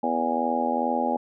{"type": "harmonic tone", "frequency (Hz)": 82.41, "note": "E2", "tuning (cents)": 0, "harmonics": [3, 4, 5, 6, 7, 8, 9, 10], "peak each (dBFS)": [-28, -34, -37, -32, -30, -38, -32, -26], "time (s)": [0.03, 1.17], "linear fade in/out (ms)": 5, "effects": []}